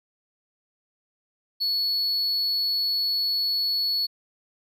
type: tone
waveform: triangle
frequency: 4400 Hz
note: C#8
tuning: 14 cents flat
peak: -21 dBFS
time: 1.6-4.07 s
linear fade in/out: 20 ms
effects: none

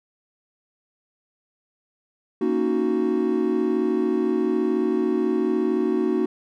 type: chord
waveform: triangle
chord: D# minor seventh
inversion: second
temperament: equal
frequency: 233.1 / 277.2 / 311.1 / 370 Hz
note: A#3 / C#4 / D#4 / F#4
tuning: 0 / 0 / 0 / 0 cents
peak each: -24 / -26 / -23 / -21 dBFS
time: 2.41-6.26 s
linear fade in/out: 5 ms
effects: none

